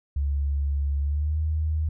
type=tone with pitch glide; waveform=sine; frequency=70.6 to 77.88 Hz; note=C#2 to D#2; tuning=+32 to +2 cents; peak=-22 dBFS; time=0.16-1.89 s; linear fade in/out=5 ms; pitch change=+170 cents; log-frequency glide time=1.01-1.39 s; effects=none